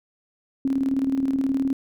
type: tone with tremolo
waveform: sine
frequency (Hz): 269.5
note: C#4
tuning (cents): -49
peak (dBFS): -18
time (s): 0.65-1.73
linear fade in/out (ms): 2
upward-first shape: square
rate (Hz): 19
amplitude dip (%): 50
effects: none